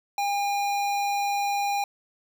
square tone with notch filter, 808 Hz, G#5, 48 cents flat, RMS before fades -26 dBFS, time 0.18-1.84 s, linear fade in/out 2 ms, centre 10000 Hz, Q 1.6, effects none

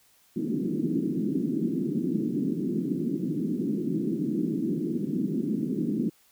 white band-pass noise, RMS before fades -28 dBFS, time 0.36-6.1 s, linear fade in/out 10 ms, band 160 to 340 Hz, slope 48 dB/octave, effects white hiss -62 dBFS RMS until 6.31 s

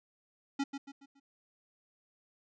square tone with echo, 277.2 Hz, C#4, in tune, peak -30 dBFS, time 0.59-0.64 s, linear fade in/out 10 ms, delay 140 ms, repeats 4, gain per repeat -8 dB, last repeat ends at 1.2 s, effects resampled to 16000 Hz

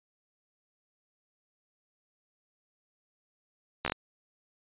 slowing click train, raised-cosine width 0.3 ms, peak -13 dBFS, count 5, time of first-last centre 3.85-3.921 s, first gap 13 ms, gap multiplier 1.21, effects resampled to 8000 Hz

